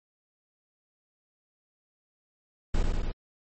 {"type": "noise with echo", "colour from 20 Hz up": "brown", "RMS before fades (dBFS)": -23, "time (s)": [2.74, 2.83], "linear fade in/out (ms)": 5, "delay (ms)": 96, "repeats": 3, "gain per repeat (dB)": -2, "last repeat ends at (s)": 3.118, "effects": ["MP3 32 kbps"]}